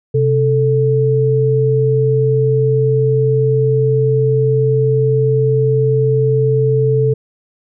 sine tone pair together, 130.81 / 440 Hz, C3 / A4, 0 / 0 cents, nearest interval octave + major sixth, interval 2100 cents, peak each -13 dBFS, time 0.14-7.14 s, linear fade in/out 10 ms, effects none

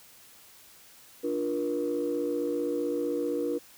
sine chord, Bb major, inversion first, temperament equal with one note detuned, 293.7 / 349.2 / 476.8 Hz, D4 / F4 / Bb4, 0 / 0 / +39 cents, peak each -31 / -32 / -29 dBFS, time 1.23-3.59 s, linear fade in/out 20 ms, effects tanh soft clip ceiling -20 dBFS + white hiss -54 dBFS RMS until 3.77 s

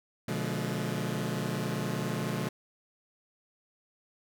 sawtooth chord, B diminished seventh, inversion none, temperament just, 123.47 / 148.16 / 177.8 / 213.4 Hz, B2 / D3 / F3 / Ab3, 0 / +16 / +31 / +47 cents, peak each -32 / -32 / -32 / -32 dBFS, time 0.28-2.49 s, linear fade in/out 5 ms, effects none

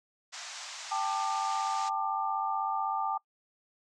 white band-pass noise, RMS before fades -43 dBFS, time 0.32-1.9 s, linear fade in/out 20 ms, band 650 to 7400 Hz, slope 48 dB/octave
sine chord, G suspended second, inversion none, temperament equal with one note detuned, 784 / 880 / 1193.1 Hz, G5 / A5 / D6, 0 / 0 / +27 cents, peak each -33 dBFS, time 0.91-3.18 s, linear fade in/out 10 ms
effects noise-tail reverb RT60 0.1 s tail -24 dB re dry

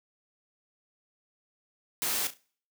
white noise with echo, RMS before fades -30 dBFS, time 2.02-2.27 s, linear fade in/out 0 ms, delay 34 ms, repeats 3, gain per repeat -11 dB, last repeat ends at 2.372 s, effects noise-tail reverb RT60 0.5 s tail -25 dB re dry + high-pass 150 Hz 12 dB/octave

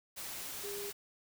sine tone in noise, 405 Hz, G#4, 43 cents flat, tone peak -41 dBFS, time 0.63-0.91 s, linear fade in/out 20 ms, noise white, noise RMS -43 dBFS, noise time 0.16-0.93 s, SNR -1 dB, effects none

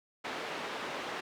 pink band-pass noise, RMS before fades -39 dBFS, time 0.24-1.21 s, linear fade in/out 10 ms, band 390 to 3100 Hz, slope 12 dB/octave, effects none

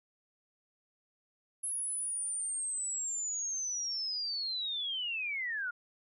sine linear sweep, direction down, 10720 to 1389 Hz, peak -33 dBFS, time 1.63-5.71 s, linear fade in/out 10 ms, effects none

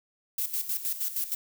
violet noise with tremolo, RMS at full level -29 dBFS, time 0.38-1.35 s, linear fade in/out 5 ms, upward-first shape square, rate 6.4 Hz, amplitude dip 70%, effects none

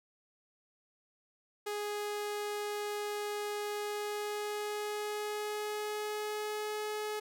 sawtooth tone with pitch glide, 415.3 to 424.3 Hz, G#4 to G#4, 0 to +37 cents, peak -31 dBFS, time 1.66-7.2 s, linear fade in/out 10 ms, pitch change +37 cents, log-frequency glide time 3.69-6.8 s, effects none

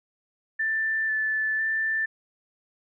sine tone with vibrato, 1760 Hz, A6, in tune, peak -23 dBFS, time 0.59-2.06 s, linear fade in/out 10 ms, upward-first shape square, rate 1 Hz, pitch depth 12 cents each way, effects none

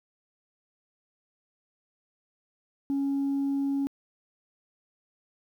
sine tone, 277.2 Hz, C#4, in tune, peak -23 dBFS, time 2.9-3.87 s, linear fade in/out 0 ms, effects tanh soft clip ceiling -23 dBFS + 10-bit

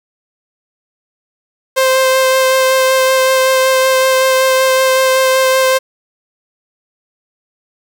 sawtooth tone with vibrato, 523.3 Hz, C5, in tune, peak -5 dBFS, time 1.76-5.79 s, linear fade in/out 20 ms, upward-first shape sine, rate 5.3 Hz, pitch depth 11 cents each way, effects 7-bit

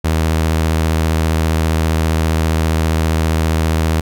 sawtooth tone with vibrato, 80 Hz, D#2, 49 cents sharp, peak -9 dBFS, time 0.04-4.01 s, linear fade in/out 10 ms, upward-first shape sine, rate 15 Hz, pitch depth 30 cents each way, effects none

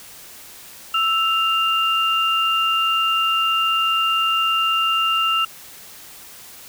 sine tone pair together, 1319 / 2795 Hz, E6 / F7, +1 / +1 cents, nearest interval octave + minor second, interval 1300 cents, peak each -19 dBFS, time 0.94-5.45 s, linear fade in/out 5 ms, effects white hiss -41 dBFS RMS until 6.68 s

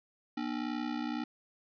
square ring-modulated tone, 270 Hz, C#4, 45 cents flat, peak -31 dBFS, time 0.37-1.24 s, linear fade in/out 5 ms, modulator 30.9 Hz, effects resampled to 11025 Hz + 10-bit

